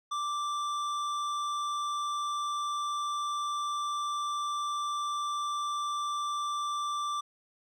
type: tone with hard clipping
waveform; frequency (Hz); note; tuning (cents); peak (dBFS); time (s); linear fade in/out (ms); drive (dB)
triangle; 1174.7; D6; 0; -32; 0.11-7.21; 10; 15
effects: none